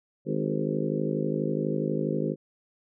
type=harmonic tone with a mistuned harmonic; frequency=52.2 Hz; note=G#1; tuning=10 cents sharp; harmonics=3 / 4 / 5 / 6 / 7 / 8 / 9 / 10; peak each=-31 / -32 / -33 / -34 / -34 / -35 / -36 / -36 dBFS; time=0.25-2.36 s; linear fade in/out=50 ms; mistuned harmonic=7; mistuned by=+43 cents; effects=none